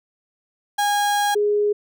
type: tone pair in turn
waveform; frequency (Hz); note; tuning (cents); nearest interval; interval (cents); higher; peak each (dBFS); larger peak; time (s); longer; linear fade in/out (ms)
35% pulse / sine; 820 / 414.8; G#5 / G#4; -22 / -2; octave; 1180; first; -16; neither; 0.78-1.35 / 1.35-1.73; first; 10
effects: none